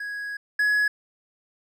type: tone pair in turn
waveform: triangle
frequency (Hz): 1661.2 / 1683.4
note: G#6 / G#6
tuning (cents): 0 / +23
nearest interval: unison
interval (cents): 23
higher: second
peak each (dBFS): -28 / -17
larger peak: second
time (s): 0-0.37 / 0.59-0.88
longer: first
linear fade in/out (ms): 5
effects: none